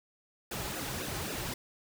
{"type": "noise with flanger", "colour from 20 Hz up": "pink", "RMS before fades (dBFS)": -37, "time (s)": [0.51, 1.54], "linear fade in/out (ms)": 5, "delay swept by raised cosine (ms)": [0.89, 4.39], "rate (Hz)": 3.8, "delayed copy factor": -0.95, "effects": []}